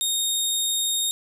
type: tone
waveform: 20% pulse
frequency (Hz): 3706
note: A#7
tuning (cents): -11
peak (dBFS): -16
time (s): 0.01-1.11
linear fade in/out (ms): 0
effects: none